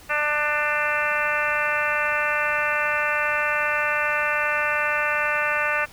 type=harmonic tone; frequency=297.5 Hz; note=D4; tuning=22 cents sharp; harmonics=2 / 3 / 4 / 5 / 6 / 7 / 8 / 9; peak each=-29 / -32 / -28 / -26 / -27 / -31 / -31 / -29 dBFS; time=0.09-5.86 s; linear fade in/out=20 ms; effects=pink hiss -47 dBFS RMS until 5.92 s